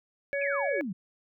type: harmonic tone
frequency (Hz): 562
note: C#5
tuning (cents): +24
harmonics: 1 / 3 / 4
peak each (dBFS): -29 / -34 / -35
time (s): 0.33-0.81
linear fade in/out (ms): 0
type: exponential sweep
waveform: sine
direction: down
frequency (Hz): 2637 to 168.9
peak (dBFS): -31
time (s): 0.41-0.93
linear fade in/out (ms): 10
effects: none